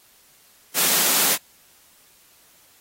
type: high-pass noise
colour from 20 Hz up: white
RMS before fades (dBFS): -19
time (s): 0.74-1.38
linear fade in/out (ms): 50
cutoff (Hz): 150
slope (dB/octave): 96
effects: white hiss -55 dBFS RMS until 2.8 s + AAC 48 kbps